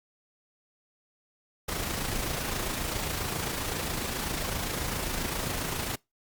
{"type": "noise with amplitude modulation", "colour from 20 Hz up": "pink", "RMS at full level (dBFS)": -30, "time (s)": [1.68, 5.96], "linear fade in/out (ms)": 10, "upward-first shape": "sine", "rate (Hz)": 27.5, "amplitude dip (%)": 45, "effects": ["noise-tail reverb RT60 0.2 s tail -24 dB re dry", "Opus 48 kbps"]}